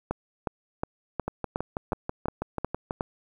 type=two click trains; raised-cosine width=1 ms; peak=-15 / -13 dBFS; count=11 / 9; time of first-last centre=1.28-2.909 / 0.11-3.009 s; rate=6.14 / 2.76 Hz; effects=9-bit